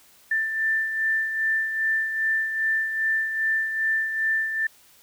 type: beating tone pair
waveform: sine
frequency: 1776 / 1778.5 Hz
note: A6 / A6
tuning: +16 / +18 cents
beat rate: 2.5 Hz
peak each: -22 / -31 dBFS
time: 0.31-4.67 s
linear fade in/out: 5 ms
effects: white hiss -55 dBFS RMS until 5.02 s